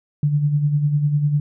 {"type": "tone with tremolo", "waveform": "sine", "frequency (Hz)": 146.83, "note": "D3", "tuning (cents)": 0, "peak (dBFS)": -13, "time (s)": [0.23, 1.4], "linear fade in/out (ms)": 2, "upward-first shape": "sine", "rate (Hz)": 10, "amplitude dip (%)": 55, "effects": []}